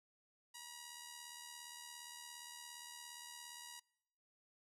5% pulse tone with amplitude modulation, 960 Hz, B5, 49 cents flat, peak -36 dBFS, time 0.54-3.8 s, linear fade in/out 10 ms, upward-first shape sine, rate 77.3 Hz, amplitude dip 45%, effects noise-tail reverb RT60 0.9 s tail -26 dB re dry + low-pass 12000 Hz 12 dB/octave

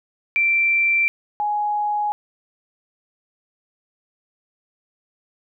sine tone pair in turn, 2349 / 834.3 Hz, D7 / G#5, 0 / +8 cents, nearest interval octave + tritone, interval 1792 cents, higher first, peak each -15 / -19 dBFS, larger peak first, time 0.36-1.08 / 1.4-2.12 s, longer neither, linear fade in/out 0 ms, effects none

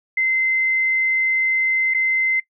sine tone with dropouts, 2068 Hz, C7, 21 cents flat, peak -16 dBFS, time 0.17-2.4 s, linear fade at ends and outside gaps 5 ms, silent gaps 1.939-1.945 s, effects noise-tail reverb RT60 0.1 s tail -21 dB re dry

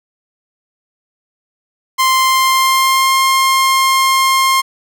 sawtooth tone with pitch glide, 1046.5 to 1062.9 Hz, C6 to C6, 0 to +27 cents, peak -6 dBFS, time 1.98-4.62 s, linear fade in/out 20 ms, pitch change +27 cents, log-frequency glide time 2.19-3.16 s, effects none

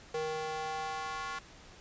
square tone with high-pass filter sweep, 156.6 Hz, D#3, 11 cents sharp, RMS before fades -37 dBFS, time 0.14-1.39 s, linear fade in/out 5 ms, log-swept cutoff 480 to 1200 Hz, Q 2.5, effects pink hiss -54 dBFS RMS until 1.8 s + resampled to 16000 Hz

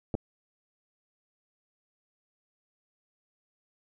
clicks, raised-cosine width 2 ms, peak -17 dBFS, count 2, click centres 0.142 / 0.151 s, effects none

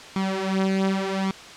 sawtooth tone with flanger, 192.1 Hz, G3, 35 cents flat, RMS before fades -24 dBFS, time 0.16-1.31 s, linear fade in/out 2 ms, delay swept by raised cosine 0.89 to 5.69 ms, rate 0.87 Hz, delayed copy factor +0.75, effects white hiss -41 dBFS RMS until 1.56 s + low-pass 5000 Hz 12 dB/octave

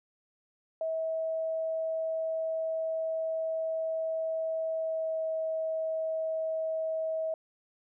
sine tone with pitch glide, 645 to 640.9 Hz, E5 to E5, -38 to -49 cents, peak -29 dBFS, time 0.81-7.34 s, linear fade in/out 2 ms, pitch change -11 cents, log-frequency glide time 4.73-5.26 s, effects none

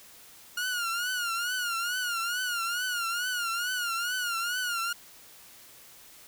sawtooth tone with vibrato, 1427 Hz, F6, 37 cents sharp, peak -25 dBFS, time 0.57-4.93 s, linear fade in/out 5 ms, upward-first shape triangle, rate 2.3 Hz, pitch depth 110 cents each way, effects white hiss -52 dBFS RMS until 6.27 s

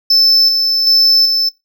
triangle tone with tremolo, 5274 Hz, E8, in tune, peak -6 dBFS, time 0.1-1.49 s, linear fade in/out 5 ms, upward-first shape square, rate 1.3 Hz, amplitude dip 40%, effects noise-tail reverb RT60 0.2 s tail -19 dB re dry

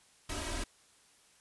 pink noise with comb filter, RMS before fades -37 dBFS, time 0.29-0.64 s, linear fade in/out 5 ms, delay 3.1 ms, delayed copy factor +0.95, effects white hiss -64 dBFS RMS until 1.4 s + resampled to 24000 Hz

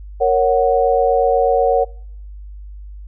sine chord, F# major, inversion first, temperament equal, 466.2 / 554.4 / 740 Hz, A#4 / C#5 / F#5, 0 / 0 / 0 cents, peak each -16 dBFS, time 0.2-1.85 s, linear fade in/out 20 ms, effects noise-tail reverb RT60 0.7 s tail -26 dB re dry + added 50 Hz sine -31 dBFS peak until 3.07 s

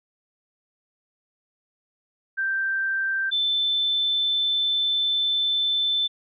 sine tone pair in turn, 1568 / 3530 Hz, G6 / A7, 0 / +5 cents, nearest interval octave + major second, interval 1405 cents, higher second, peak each -22 / -20 dBFS, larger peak second, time 2.37-3.31 / 3.31-6.08 s, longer second, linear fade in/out 20 ms, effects none

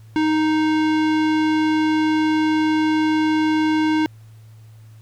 square tone with low-pass filter, 311.1 Hz, D#4, in tune, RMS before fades -18 dBFS, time 0.16-4.06 s, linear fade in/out 0 ms, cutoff 3400 Hz, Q 0.78, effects added 110 Hz sine -41 dBFS peak until 5.01 s + pink hiss -58 dBFS RMS until 5.01 s

